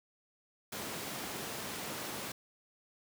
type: high-pass noise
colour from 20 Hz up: pink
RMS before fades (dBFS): -41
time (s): 0.72-2.32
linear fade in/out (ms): 5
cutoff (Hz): 170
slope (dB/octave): 12
effects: none